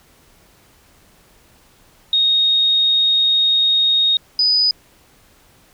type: tone pair in turn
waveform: sine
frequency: 3729 / 4978 Hz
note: A#7 / D#8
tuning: 0 / 0 cents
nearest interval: perfect fourth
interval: 500 cents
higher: second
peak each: -12 dBFS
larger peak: neither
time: 2.13-4.17 / 4.39-4.71 s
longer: first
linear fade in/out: 2 ms
effects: pink hiss -52 dBFS RMS until 5.73 s